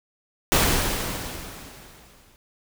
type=noise with exponential decay; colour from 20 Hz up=pink; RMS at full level=-17 dBFS; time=0.52-2.36 s; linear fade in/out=0 ms; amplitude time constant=400 ms; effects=none